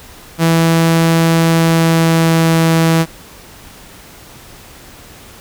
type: tone with pitch glide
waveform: sawtooth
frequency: 164.81 to 163.58 Hz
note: E3 to E3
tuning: 0 to -13 cents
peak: -5 dBFS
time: 0.38-3.06 s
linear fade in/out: 50 ms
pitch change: -13 cents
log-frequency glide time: 1.42-2.64 s
effects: pink hiss -38 dBFS RMS until 5.4 s